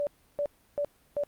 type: tone bursts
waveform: sine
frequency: 579 Hz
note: D5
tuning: 25 cents flat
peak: -26 dBFS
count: 4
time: 0-1.236 s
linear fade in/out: 0 ms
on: 69 ms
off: 320 ms
effects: pink hiss -64 dBFS RMS until 1.27 s + Opus 32 kbps